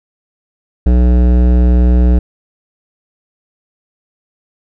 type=tone with hard clipping; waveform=sine; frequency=61 Hz; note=B1; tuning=21 cents flat; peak=-8 dBFS; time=0.86-2.19 s; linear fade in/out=5 ms; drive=15 dB; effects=none